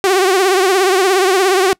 sawtooth tone with vibrato, 378 Hz, F#4, 37 cents sharp, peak -6 dBFS, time 0.04-1.73 s, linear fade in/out 0 ms, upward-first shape triangle, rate 17 Hz, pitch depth 110 cents each way, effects noise-tail reverb RT60 0.1 s tail -24 dB re dry + low-pass 12000 Hz 12 dB/octave

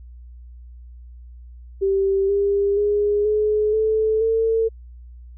sine tone with pitch steps, 390 / 401.2 / 412.7 / 424.6 / 436.7 / 449.3 Hz, G4 / G4 / G#4 / G#4 / A4 / A4, -9 / +40 / -11 / +38 / -13 / +36 cents, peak -16 dBFS, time 1.81-4.69 s, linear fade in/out 20 ms, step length 480 ms, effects added 60 Hz sine -38 dBFS peak until 5.37 s

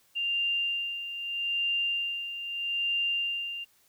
sine tone with tremolo, 2791 Hz, F7, 2 cents flat, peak -25 dBFS, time 0.15-3.65 s, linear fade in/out 20 ms, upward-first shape sine, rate 0.79 Hz, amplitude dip 65%, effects white hiss -65 dBFS RMS until 3.88 s

